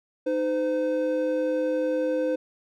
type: tone pair together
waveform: triangle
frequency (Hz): 309.1 / 511.5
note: D#4 / C5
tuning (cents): -11 / -39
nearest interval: major sixth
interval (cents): 872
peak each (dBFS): -26 / -22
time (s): 0.26-2.36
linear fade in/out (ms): 10
effects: none